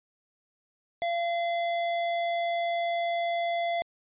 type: tone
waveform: square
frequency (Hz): 685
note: F5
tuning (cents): -34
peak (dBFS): -27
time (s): 1.02-3.82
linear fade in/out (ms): 0
effects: resampled to 8000 Hz